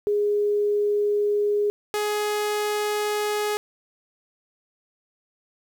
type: tone pair in turn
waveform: sine / sawtooth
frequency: 413.4 / 418.9 Hz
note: G#4 / G#4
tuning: -8 / +15 cents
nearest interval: unison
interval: 23 cents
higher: second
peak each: -19 dBFS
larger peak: neither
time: 0.07-1.7 / 1.94-3.57 s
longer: neither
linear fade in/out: 0 ms
effects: 9-bit

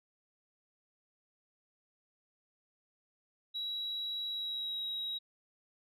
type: tone with pitch glide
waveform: sine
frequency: 3886 to 3833 Hz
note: B7 to A#7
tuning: -29 to +47 cents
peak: -34 dBFS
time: 3.54-5.19 s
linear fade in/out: 20 ms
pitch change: -24 cents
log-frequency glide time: 4.29-4.8 s
effects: tanh soft clip ceiling -31 dBFS

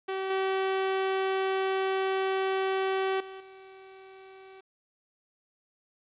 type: tone with level steps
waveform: sawtooth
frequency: 382.9 Hz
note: G4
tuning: 41 cents flat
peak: -26 / -22 / -37 / -44 dBFS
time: 0.08-4.61 s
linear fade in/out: 10 ms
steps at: 0.3 / 3.2 / 3.4 s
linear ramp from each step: 5 ms
effects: resampled to 8000 Hz + 10-bit

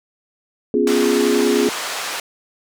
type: chord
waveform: sine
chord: C# dominant seventh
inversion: third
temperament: equal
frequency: 246.9 / 277.2 / 349.2 / 415.3 Hz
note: B3 / C#4 / E#4 / G#4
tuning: 0 / 0 / 0 / 0 cents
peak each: -20 / -21 / -20 / -17 dBFS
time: 0.74-1.69 s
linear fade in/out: 2 ms
type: band-pass noise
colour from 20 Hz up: pink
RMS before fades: -26 dBFS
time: 0.87-2.2 s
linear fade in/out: 2 ms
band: 750 to 9100 Hz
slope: 12 dB/octave
effects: none

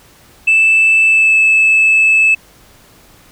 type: tone with pitch glide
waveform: sine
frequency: 2637 to 2614 Hz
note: E7 to E7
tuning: 0 to -15 cents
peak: -5 dBFS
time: 0.47-2.35 s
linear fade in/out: 10 ms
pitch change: -15 cents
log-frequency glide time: 1.07-1.37 s
effects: tanh soft clip ceiling -4 dBFS + pink hiss -45 dBFS RMS until 3.31 s

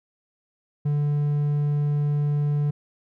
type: tone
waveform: triangle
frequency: 146.4 Hz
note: D3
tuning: 5 cents flat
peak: -18 dBFS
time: 0.85-2.71 s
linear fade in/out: 10 ms
effects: none

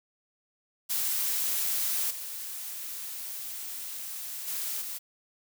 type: noise with level steps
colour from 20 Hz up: blue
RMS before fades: -29 / -38 / -33 / -37 dBFS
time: 0.89-4.99 s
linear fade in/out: 20 ms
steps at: 2.1 / 4.47 / 4.81 s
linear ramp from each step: 10 ms
effects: none

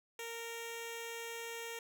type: tone with notch filter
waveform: 10% pulse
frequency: 462.9 Hz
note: A#4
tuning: 12 cents flat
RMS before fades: -44 dBFS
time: 0.19-1.79 s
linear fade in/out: 2 ms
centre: 1200 Hz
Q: 1.3
effects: none

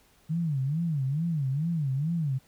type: tone with vibrato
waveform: sine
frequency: 150 Hz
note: D3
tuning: 37 cents sharp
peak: -25 dBFS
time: 0.29-2.39 s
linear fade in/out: 20 ms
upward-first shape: sine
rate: 2.3 Hz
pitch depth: 230 cents each way
effects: pink hiss -62 dBFS RMS until 2.47 s

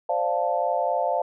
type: chord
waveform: sine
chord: D minor seventh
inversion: third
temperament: equal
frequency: 523.3 / 587.3 / 698.5 / 880 Hz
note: C5 / D5 / F5 / A5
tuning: 0 / 0 / 0 / 0 cents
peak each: -28 / -27 / -25 / -28 dBFS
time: 0.09-1.22 s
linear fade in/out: 5 ms
effects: none

